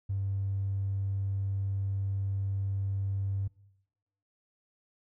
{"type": "tone with tanh clipping", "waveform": "triangle", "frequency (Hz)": 98, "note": "G2", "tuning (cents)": 0, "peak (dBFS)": -28, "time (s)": [0.09, 3.48], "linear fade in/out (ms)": 10, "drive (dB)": 1, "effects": ["noise-tail reverb RT60 0.9 s tail -23 dB re dry"]}